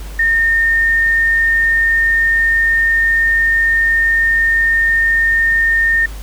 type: tone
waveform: sine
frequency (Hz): 1826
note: A#6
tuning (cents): -36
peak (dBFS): -10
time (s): 0.19-6.06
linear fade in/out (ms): 5
effects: added 50 Hz sine -25 dBFS peak until 6.22 s + pink hiss -37 dBFS RMS until 6.22 s